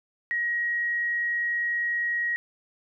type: tone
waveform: sine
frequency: 1895 Hz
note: A#6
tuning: 28 cents sharp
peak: -24 dBFS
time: 0.31-2.36 s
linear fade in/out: 0 ms
effects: none